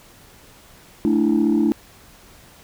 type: chord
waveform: sine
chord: A suspended fourth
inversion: none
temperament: equal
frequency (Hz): 220 / 293.7 / 329.6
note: A3 / D4 / E4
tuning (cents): 0 / 0 / 0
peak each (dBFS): -18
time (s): 1.05-1.72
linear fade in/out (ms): 0
effects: tanh soft clip ceiling -10 dBFS + pink hiss -48 dBFS RMS until 2.63 s